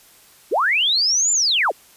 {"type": "linear two-way sweep", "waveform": "sine", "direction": "up then down", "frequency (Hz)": [277.2, 7290, 277.2], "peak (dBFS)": -15, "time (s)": [0.51, 1.72], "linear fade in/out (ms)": 20, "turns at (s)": 1.32, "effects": ["white hiss -50 dBFS RMS until 1.96 s", "resampled to 32000 Hz"]}